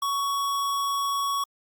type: tone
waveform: square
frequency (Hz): 1118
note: C#6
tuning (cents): +14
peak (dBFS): -25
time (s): 0.02-1.44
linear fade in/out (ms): 5
effects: Opus 48 kbps